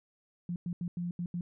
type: tone bursts at uneven times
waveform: sine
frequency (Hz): 174.61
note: F3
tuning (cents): 0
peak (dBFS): -32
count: 6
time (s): 0.49-0.56 / 0.66-0.73 / 0.81-0.88 / 0.97-1.11 / 1.19-1.26 / 1.34-1.41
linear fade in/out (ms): 2
effects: none